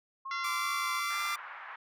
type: tone with vibrato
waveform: sine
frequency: 1066 Hz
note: C6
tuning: 32 cents sharp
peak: -37 dBFS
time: 0.25-1 s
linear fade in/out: 10 ms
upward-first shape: sine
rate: 2.6 Hz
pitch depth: 45 cents each way
type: harmonic tone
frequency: 687 Hz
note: F5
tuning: 29 cents flat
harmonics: 2 / 3 / 4 / 5 / 6 / 7 / 8 / 9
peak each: -37 / -37 / -48 / -46 / -49 / -51 / -48 / -56 dBFS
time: 0.31-1.35 s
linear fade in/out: 2 ms
type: tone with pitch glide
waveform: sawtooth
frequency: 1163 to 1184.7 Hz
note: D6 to D6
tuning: -17 to +15 cents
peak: -30 dBFS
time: 0.44-1.36 s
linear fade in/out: 5 ms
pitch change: +32 cents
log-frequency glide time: 1.05-1.2 s
type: band-pass noise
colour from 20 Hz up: pink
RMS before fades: -45 dBFS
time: 1.1-1.76 s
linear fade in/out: 5 ms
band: 1000 to 1900 Hz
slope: 24 dB/octave
effects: none